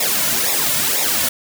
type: noise with flanger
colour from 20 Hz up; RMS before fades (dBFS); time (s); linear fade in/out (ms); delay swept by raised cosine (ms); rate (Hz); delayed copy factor
white; -18; 0-1.29; 5; 0.65 to 2.55; 2; -0.75
effects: none